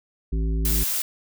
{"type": "harmonic tone", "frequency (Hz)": 54.5, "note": "A1", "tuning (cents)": -16, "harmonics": [1, 3, 5, 7], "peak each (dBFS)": [-21, -31, -35, -38], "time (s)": [0.32, 0.84], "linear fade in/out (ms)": 10}
{"type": "noise", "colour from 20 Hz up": "blue", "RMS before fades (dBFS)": -25, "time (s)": [0.65, 1.02], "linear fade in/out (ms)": 2}
{"effects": []}